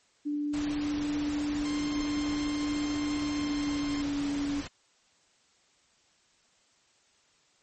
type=tone with pitch glide; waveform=sine; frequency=293.7 to 285.7 Hz; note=D4 to D4; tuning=0 to -48 cents; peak=-28 dBFS; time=0.25-4.62 s; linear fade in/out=20 ms; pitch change=-48 cents; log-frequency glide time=3.28-4.15 s
type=noise; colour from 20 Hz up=pink; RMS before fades=-40 dBFS; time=0.53-4.68 s; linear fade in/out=10 ms
type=tone; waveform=10% pulse; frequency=1055 Hz; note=C6; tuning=14 cents sharp; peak=-32 dBFS; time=1.65-4.02 s; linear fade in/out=5 ms
effects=white hiss -66 dBFS RMS until 7.62 s + MP3 32 kbps